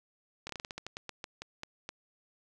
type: slowing click train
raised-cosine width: 0.2 ms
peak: -22 dBFS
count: 15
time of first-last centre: 0.47-1.891 s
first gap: 24 ms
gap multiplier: 1.2
effects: none